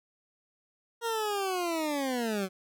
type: linear sweep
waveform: 20% pulse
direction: down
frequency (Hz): 471.2 to 183.1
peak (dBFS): -24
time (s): 1.01-2.49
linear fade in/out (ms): 50
effects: none